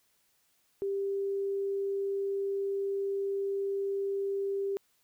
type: tone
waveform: sine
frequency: 395 Hz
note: G4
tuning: 13 cents sharp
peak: -29 dBFS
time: 0.82-4.77 s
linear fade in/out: 0 ms
effects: white hiss -71 dBFS RMS until 5.03 s